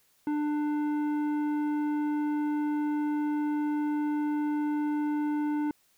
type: tone with tanh clipping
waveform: sine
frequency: 297.5 Hz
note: D4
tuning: 22 cents sharp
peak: -28 dBFS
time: 0.27-5.71 s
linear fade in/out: 2 ms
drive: 11 dB
effects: white hiss -67 dBFS RMS until 5.97 s